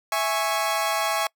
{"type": "chord", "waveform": "sawtooth", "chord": "C# minor", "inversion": "first", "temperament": "equal with one note detuned", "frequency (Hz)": [659.3, 830.6, 1105.5], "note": ["E5", "G#5", "C#6"], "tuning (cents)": [0, 0, -5], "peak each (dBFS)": -23, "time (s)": [0.12, 1.27], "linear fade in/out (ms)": 2, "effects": ["noise-tail reverb RT60 0.1 s tail -26 dB re dry"]}